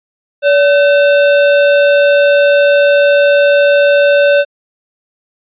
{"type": "tone with sample-and-hold", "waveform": "sine", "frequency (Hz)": 573, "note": "D5", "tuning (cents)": -43, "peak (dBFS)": -5, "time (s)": [0.42, 4.45], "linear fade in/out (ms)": 50, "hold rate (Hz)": 2100, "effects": ["resampled to 8000 Hz"]}